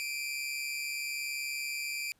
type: tone pair together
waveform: sawtooth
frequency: 2349 / 2490 Hz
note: D7 / D#7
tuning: 0 / +1 cents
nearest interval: minor second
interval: 101 cents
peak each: -32 / -36 dBFS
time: 0-2.12 s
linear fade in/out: 0 ms
effects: pink hiss -70 dBFS RMS until 2.19 s + resampled to 32000 Hz